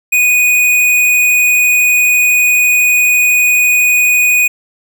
square tone, 2478 Hz, D#7, 8 cents flat, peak -8 dBFS, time 0.12-4.48 s, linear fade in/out 10 ms, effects none

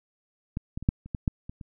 clicks, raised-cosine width 5 ms, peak -17 / -20 / -25 / -8 / -30 / -17 / -11 / -25 / -28 dBFS, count 9, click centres 0.571 / 0.775 / 0.826 / 0.889 / 1.06 / 1.148 / 1.278 / 1.495 / 1.612 s, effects none

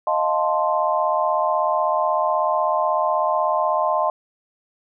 sine chord, F dominant seventh, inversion third, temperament equal, 622.3 / 698.5 / 880 / 1046.5 Hz, Eb5 / F5 / A5 / C6, 0 / 0 / 0 / 0 cents, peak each -22 / -24 / -24 / -22 dBFS, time 0.07-4.1 s, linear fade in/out 2 ms, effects none

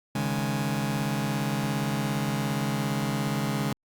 sawtooth chord, C# suspended second, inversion none, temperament just, 138.59 / 155.92 / 207.9 Hz, C#3 / D#3 / G#3, 0 / +4 / +2 cents, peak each -25 / -29 / -25 dBFS, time 0.15-3.73 s, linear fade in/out 5 ms, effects Opus 48 kbps

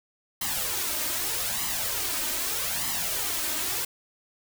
white noise with flanger, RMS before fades -29 dBFS, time 0.41-3.85 s, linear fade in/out 5 ms, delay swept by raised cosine 0.98 to 3.28 ms, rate 0.81 Hz, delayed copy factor +0.65, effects none

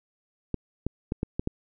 clicks, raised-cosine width 3 ms, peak -14 dBFS, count 6, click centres 0.543 / 0.866 / 1.121 / 1.231 / 1.395 / 1.474 s, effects none

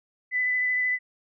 sine tone with vibrato, 2000 Hz, B6, 21 cents sharp, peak -22 dBFS, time 0.31-0.99 s, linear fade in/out 50 ms, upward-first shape sine, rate 13 Hz, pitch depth 10 cents each way, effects none

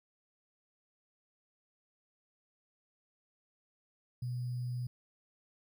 sine tone with sample-and-hold, 123.5 Hz, B2, in tune, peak -34 dBFS, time 4.22-4.87 s, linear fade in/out 5 ms, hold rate 4900 Hz, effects none

